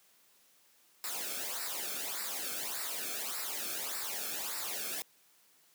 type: noise with flanger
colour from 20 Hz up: white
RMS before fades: -38 dBFS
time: 1.04-5.02 s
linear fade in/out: 0 ms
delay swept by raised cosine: 0.31 to 1.05 ms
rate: 1.7 Hz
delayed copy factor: -0.75
effects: white hiss -66 dBFS RMS until 5.74 s + high-pass 150 Hz 12 dB/octave